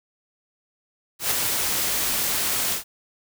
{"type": "noise with ADSR envelope", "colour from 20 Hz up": "white", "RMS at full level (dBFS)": -21, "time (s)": [1.19, 2.84], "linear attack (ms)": 120, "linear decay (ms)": 9, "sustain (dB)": -3, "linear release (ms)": 120, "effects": []}